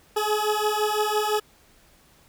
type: beating tone pair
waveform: 20% pulse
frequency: 420.7 / 426.6 Hz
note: G#4 / G#4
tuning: +22 / +46 cents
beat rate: 5.9 Hz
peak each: -20 dBFS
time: 0.16-1.4 s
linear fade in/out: 10 ms
effects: pink hiss -57 dBFS RMS until 2.28 s